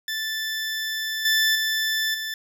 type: tone with level steps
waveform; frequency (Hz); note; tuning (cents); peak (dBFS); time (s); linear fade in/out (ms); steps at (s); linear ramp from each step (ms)
20% pulse; 1760; A6; 0; -21 / -13 / -17 / -23; 0.08-2.34; 2; 1.25 / 1.55 / 2.14; 5
effects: none